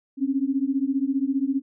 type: beating tone pair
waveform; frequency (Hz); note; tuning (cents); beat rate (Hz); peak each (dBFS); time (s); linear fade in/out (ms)
sine; 264.3 / 279.3; C4 / C#4; +18 / +13; 15; -24; 0.17-1.62; 50
effects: none